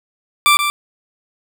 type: tone with echo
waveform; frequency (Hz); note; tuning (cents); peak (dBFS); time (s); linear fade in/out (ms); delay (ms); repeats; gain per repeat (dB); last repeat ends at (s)
20% pulse; 1174.7; D6; 0; -4; 0.46-0.57; 0; 130; 1; -7; 0.7
effects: none